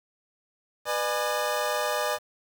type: chord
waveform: 25% pulse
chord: G# diminished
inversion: first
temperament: equal with one note detuned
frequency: 493.9 / 601.8 / 830.6 Hz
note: B4 / D5 / G#5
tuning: 0 / +42 / 0 cents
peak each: -28 / -24 / -28 dBFS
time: 0.85-2.19 s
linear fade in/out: 50 ms
effects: 8-bit